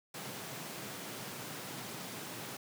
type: high-pass noise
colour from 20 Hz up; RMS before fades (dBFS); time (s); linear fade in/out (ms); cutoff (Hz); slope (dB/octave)
pink; -44; 0.14-2.57; 5; 110; 48
effects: none